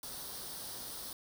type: noise with comb filter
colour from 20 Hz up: white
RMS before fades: -44 dBFS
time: 0.03-1.13 s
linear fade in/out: 2 ms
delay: 0.21 ms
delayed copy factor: +0.65
effects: none